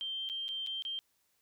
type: tone with dropouts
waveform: sine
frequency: 3151 Hz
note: G7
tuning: 8 cents sharp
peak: -35 dBFS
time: 0.01-0.99 s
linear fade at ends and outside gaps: 0 ms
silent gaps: 0.29-0.298 / 0.482-0.489 / 0.664-0.671 / 0.823-0.851 s
effects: white hiss -75 dBFS RMS until 1.41 s